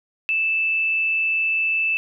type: tone with amplitude modulation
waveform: sine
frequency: 2637 Hz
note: E7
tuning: in tune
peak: -17 dBFS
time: 0.29-1.97 s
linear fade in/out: 0 ms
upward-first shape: sine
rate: 165 Hz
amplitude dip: 25%
effects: none